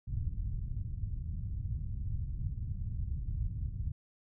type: low-pass noise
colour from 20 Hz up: white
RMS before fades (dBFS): -36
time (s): 0.07-3.92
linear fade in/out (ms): 5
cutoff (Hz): 110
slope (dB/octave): 24
effects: none